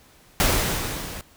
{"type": "noise with level ramp", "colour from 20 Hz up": "pink", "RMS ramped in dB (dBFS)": [-18, -36], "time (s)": [0.4, 1.21], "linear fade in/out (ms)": 0, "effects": ["pink hiss -54 dBFS RMS until 1.36 s"]}